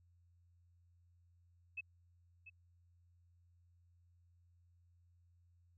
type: tone with echo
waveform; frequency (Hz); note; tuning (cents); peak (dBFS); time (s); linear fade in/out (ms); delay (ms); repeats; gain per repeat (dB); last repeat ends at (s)
sine; 2600; E7; -24; -40; 1.77-1.81; 10; 690; 1; -12; 2.5
effects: added 87 Hz sine -67 dBFS peak until 5.77 s